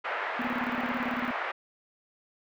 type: band-pass noise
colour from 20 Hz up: white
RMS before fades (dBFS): -33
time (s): 0.04-1.52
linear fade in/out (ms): 10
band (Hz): 490 to 2000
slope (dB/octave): 24
type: tone with tremolo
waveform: sine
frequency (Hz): 245.4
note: B3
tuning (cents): -11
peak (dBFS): -29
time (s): 0.39-1.32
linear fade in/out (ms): 5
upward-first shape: square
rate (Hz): 18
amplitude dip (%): 80
effects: none